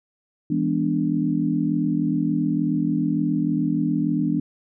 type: chord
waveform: sine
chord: E dominant seventh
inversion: none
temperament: equal with one note detuned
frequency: 164.81 / 203.5 / 246.9 / 293.7 Hz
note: E3 / G#3 / B3 / D4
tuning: 0 / -35 / 0 / 0 cents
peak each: -25 / -27 / -25 / -23 dBFS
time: 0.5-4.4 s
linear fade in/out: 5 ms
effects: none